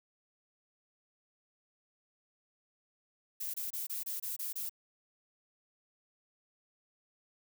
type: noise bursts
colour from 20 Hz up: violet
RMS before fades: -38 dBFS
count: 8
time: 3.4-4.695 s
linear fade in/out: 10 ms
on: 140 ms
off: 25 ms
effects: none